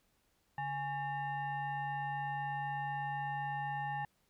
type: tone with frequency modulation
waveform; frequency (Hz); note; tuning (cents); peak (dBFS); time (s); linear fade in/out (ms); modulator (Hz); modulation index
sine; 830; G#5; -1; -35; 0.58-4.05; 2; 972; 0.84
effects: pink hiss -75 dBFS RMS until 4.29 s